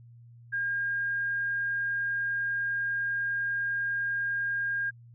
sine tone, 1615 Hz, G#6, 49 cents flat, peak -27 dBFS, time 0.52-4.91 s, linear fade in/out 20 ms, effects added 118 Hz sine -49 dBFS peak until 5.14 s

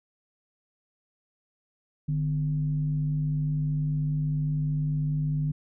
sine tone with frequency modulation, 149.5 Hz, D3, 31 cents sharp, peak -24 dBFS, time 2.08-5.52 s, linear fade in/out 10 ms, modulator 105 Hz, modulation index 0.37, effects none

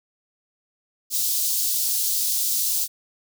white high-pass noise, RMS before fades -23 dBFS, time 1.1-2.88 s, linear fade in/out 50 ms, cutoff 4100 Hz, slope 24 dB/octave, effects none

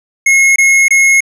square tone bursts, 2166 Hz, C#7, 41 cents flat, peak -6 dBFS, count 3, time 0.26-1.206 s, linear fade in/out 5 ms, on 300 ms, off 23 ms, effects low-pass 11000 Hz 12 dB/octave

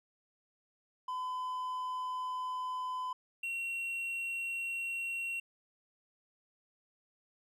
triangle tone pair in turn, 1012 / 2735 Hz, B5 / F7, +42 / -37 cents, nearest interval octave + perfect fourth, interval 1721 cents, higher second, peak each -33 / -33 dBFS, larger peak neither, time 1.08-3.13 / 3.43-5.4 s, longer first, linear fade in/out 5 ms, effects none

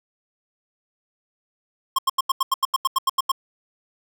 square tone bursts, 1070 Hz, C6, 38 cents sharp, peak -17 dBFS, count 13, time 1.96-3.318 s, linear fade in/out 5 ms, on 26 ms, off 85 ms, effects none

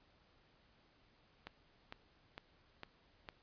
click train, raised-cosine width 0.3 ms, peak -30 dBFS, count 5, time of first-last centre 1.47-3.288 s, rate 2.2 Hz, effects pink hiss -70 dBFS RMS until 3.42 s + resampled to 11025 Hz

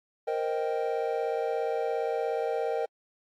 triangle chord, C minor seventh, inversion third, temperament equal, 466.2 / 523.3 / 622.3 / 784 Hz, Bb4 / C5 / Eb5 / G5, 0 / 0 / 0 / 0 cents, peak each -28 / -33 / -32 / -32 dBFS, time 0.27-2.86 s, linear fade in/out 10 ms, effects AAC 64 kbps

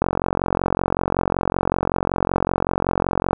click train, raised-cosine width 1 ms, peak -4 dBFS, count 151, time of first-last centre 0.02-3.331 s, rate 45.3 Hz, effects none

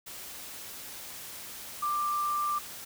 sine tone in noise, 1183 Hz, D6, 12 cents sharp, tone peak -27 dBFS, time 1.82-2.59 s, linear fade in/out 10 ms, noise white, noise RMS -43 dBFS, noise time 0.06-2.85 s, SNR +13 dB, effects none

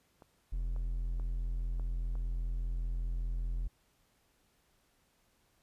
clicks, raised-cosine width 1 ms, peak -39 dBFS, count 5, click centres 0.222 / 0.763 / 1.198 / 1.797 / 2.154 s
triangle tone, 42.49 Hz, F1, 47 cents flat, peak -30 dBFS, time 0.52-3.68 s, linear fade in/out 10 ms
effects pink hiss -72 dBFS RMS until 5.62 s + resampled to 32000 Hz

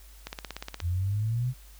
click train, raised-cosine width 0.2 ms, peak -18 dBFS, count 10, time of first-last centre 0.27-0.803 s, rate 16.9 Hz
sine exponential sweep, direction up, 83.3 to 130.81 Hz, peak -25 dBFS, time 0.81-1.54 s, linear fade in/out 50 ms
effects added 50 Hz sine -48 dBFS peak until 1.79 s + white hiss -56 dBFS RMS until 1.79 s

